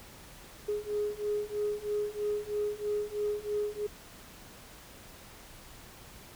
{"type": "beating tone pair", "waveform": "sine", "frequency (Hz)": [415.3, 418.4], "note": ["G#4", "G#4"], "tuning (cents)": [0, 13], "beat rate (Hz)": 3.1, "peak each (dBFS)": [-33, -32], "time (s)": [0.68, 3.87], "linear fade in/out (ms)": 10, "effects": ["tanh soft clip ceiling -23 dBFS", "pink hiss -51 dBFS RMS until 6.35 s"]}